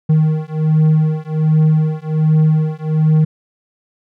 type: beating tone pair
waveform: triangle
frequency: 155.3 / 156.6 Hz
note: D#3 / D#3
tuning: -3 / +11 cents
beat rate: 1.3 Hz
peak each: -12 dBFS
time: 0.09-3.25 s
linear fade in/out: 10 ms
effects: none